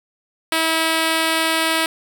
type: tone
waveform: 5% pulse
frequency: 323.5 Hz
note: E4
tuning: 32 cents flat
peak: -5 dBFS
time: 0.52-1.86 s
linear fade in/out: 2 ms
effects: none